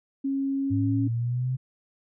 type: tone with pitch glide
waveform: sine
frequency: 273.1 to 275.6 Hz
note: C#4 to C#4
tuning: -26 to -10 cents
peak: -24 dBFS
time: 0.24-1.08 s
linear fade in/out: 10 ms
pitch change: +16 cents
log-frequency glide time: 0.56-0.84 s
type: exponential sweep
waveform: sine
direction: up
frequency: 103.1 to 130.81 Hz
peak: -24 dBFS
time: 0.7-1.57 s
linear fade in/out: 20 ms
effects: none